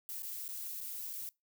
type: noise with dropouts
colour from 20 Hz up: violet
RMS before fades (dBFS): -42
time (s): 0.09-1.29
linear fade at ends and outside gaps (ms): 0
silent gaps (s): 0.222-0.232 / 0.48-0.489 / 0.805-0.812 / 1.131-1.135
effects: noise-tail reverb RT60 0.2 s tail -23 dB re dry